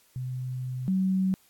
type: tone pair in turn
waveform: sine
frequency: 127.7 / 188.89 Hz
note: C3 / F#3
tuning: -42 / +36 cents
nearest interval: perfect fifth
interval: 678 cents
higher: second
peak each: -30 / -22 dBFS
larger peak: second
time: 0.16-0.88 / 0.88-1.34 s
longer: first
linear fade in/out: 0 ms
effects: white hiss -62 dBFS RMS until 1.49 s + AAC 64 kbps